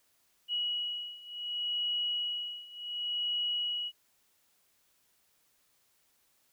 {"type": "beating tone pair", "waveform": "sine", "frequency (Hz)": [2915, 2915.68], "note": ["F#7", "F#7"], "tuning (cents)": [-26, -26], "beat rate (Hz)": 0.68, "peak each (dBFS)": [-36, -34], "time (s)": [0.48, 3.92], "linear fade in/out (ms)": 50, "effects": ["white hiss -71 dBFS RMS until 6.52 s"]}